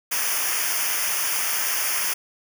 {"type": "noise with comb filter", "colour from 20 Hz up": "white", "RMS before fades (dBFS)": -24, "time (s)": [0.11, 2.14], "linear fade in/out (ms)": 10, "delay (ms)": 0.25, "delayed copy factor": -1, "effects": []}